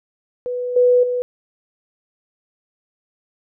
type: tone with level steps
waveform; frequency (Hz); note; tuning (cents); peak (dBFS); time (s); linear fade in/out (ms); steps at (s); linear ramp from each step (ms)
sine; 493.9; B4; 0; -21 / -10 / -18; 0.46-1.22; 0; 0.76 / 1.03; 5
effects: none